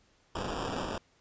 blue noise with sample-and-hold, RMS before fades -35 dBFS, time 0.35-0.98 s, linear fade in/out 5 ms, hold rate 2100 Hz, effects pink hiss -67 dBFS RMS until 1.2 s + resampled to 16000 Hz

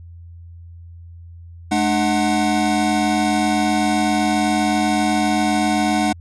square tone cluster, 212.9 / 300.6 / 738 Hz, G#3 / D4 / F#5, +43 / +40 / -5 cents, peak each -21 dBFS, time 1.71-6.13 s, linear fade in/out 10 ms, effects added 85 Hz sine -36 dBFS peak until 6.2 s + resampled to 24000 Hz

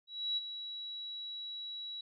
sine tone with ADSR envelope, 3900 Hz, B7, 23 cents flat, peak -30 dBFS, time 0.07-2.01 s, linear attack 300 ms, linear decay 26 ms, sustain -10 dB, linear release 4 ms, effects none

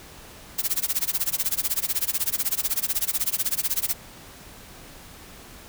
blue noise with tremolo, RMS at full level -22 dBFS, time 0.58-3.94 s, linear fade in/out 10 ms, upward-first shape sine, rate 16 Hz, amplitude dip 100%, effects pink hiss -45 dBFS RMS until 5.68 s

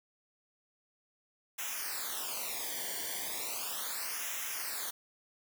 white noise with flanger, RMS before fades -38 dBFS, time 1.58-4.91 s, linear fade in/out 10 ms, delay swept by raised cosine 0.22 to 0.78 ms, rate 0.36 Hz, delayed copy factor -1, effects none

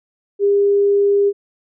sine tone, 402.9 Hz, G4, 48 cents sharp, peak -11 dBFS, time 0.39-1.33 s, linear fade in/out 50 ms, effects none

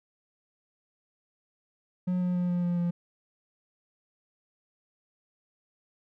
triangle tone with pitch steps, 181.1 / 179.54 / 177.99 / 176.45 / 174.93 / 173.42 Hz, F#3 / F3 / F3 / F3 / F3 / F3, -37 / +48 / +33 / +18 / +3 / -12 cents, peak -23 dBFS, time 2.07-2.91 s, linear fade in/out 10 ms, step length 140 ms, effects none

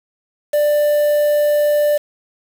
triangle tone with quantisation, 591 Hz, D5, 11 cents sharp, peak -10 dBFS, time 0.53-1.98 s, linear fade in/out 10 ms, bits 5, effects none

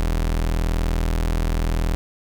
35% pulse tone, 40.79 Hz, E1, 17 cents flat, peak -17 dBFS, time 0-1.95 s, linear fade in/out 0 ms, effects none

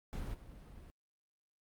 brown noise with level steps, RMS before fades -41 / -53 dBFS, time 0.13-0.9 s, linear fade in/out 0 ms, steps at 0.33 s, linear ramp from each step 20 ms, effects Opus 48 kbps

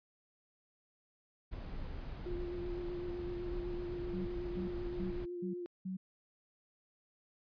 brown noise, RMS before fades -43 dBFS, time 1.51-5.26 s, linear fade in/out 20 ms
sine tone with vibrato, 352.1 Hz, F4, 14 cents sharp, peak -39 dBFS, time 2.26-5.66 s, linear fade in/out 0 ms, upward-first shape sine, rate 7.9 Hz, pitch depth 22 cents each way
sine tone bursts, 187.3 Hz, F#3, 21 cents sharp, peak -37 dBFS, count 5, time 4.13-5.97 s, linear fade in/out 10 ms, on 120 ms, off 310 ms
effects resampled to 11025 Hz

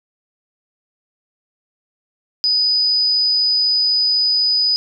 sine tone, 4978 Hz, D#8, in tune, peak -13 dBFS, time 2.44-4.76 s, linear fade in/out 0 ms, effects none

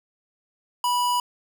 square tone, 980 Hz, B5, 14 cents flat, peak -21 dBFS, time 0.84-1.2 s, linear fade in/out 2 ms, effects none

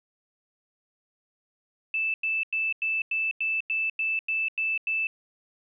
sine tone bursts, 2637 Hz, E7, in tune, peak -24 dBFS, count 11, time 1.94-5.07 s, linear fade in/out 2 ms, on 200 ms, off 93 ms, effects none

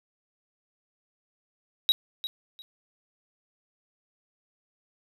triangle tone with echo, 3839 Hz, B7, 50 cents flat, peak -16 dBFS, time 1.89-1.92 s, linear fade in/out 0 ms, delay 350 ms, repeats 2, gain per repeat -13 dB, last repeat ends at 2.62 s, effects none

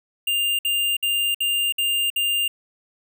square tone bursts, 2800 Hz, F7, 4 cents sharp, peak -20 dBFS, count 6, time 0.27-2.48 s, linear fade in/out 5 ms, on 320 ms, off 58 ms, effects none

